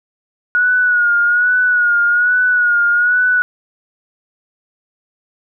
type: tone with vibrato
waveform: sine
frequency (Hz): 1452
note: F#6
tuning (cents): -33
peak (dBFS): -10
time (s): 0.55-3.42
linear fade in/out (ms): 0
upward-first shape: sine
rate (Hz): 1.2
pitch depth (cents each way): 48
effects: none